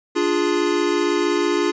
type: chord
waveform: square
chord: D diminished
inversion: none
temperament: equal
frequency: 293.7 / 349.2 / 415.3 Hz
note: D4 / F4 / Ab4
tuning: 0 / 0 / 0 cents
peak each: -24 / -21 / -23 dBFS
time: 0.15-1.72 s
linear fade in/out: 20 ms
effects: resampled to 16000 Hz